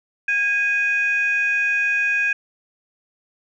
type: tone pair together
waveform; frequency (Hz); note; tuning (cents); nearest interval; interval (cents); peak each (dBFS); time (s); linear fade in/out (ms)
sine; 1635.3 / 2489; G#6 / D#7; -27 / 0; perfect fifth; 727; -19; 0.28-2.33; 5
effects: tanh soft clip ceiling -11 dBFS